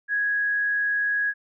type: tone with frequency modulation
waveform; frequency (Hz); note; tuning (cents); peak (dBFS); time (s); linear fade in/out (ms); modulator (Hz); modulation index
sine; 1661.2; G#6; 0; -21; 0.08-1.34; 50; 102; 0.24
effects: none